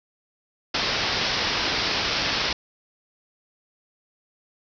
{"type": "low-pass noise", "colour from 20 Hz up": "white", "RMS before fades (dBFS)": -25, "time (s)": [0.74, 2.53], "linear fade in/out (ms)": 5, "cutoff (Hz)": 5500, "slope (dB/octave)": 96, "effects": []}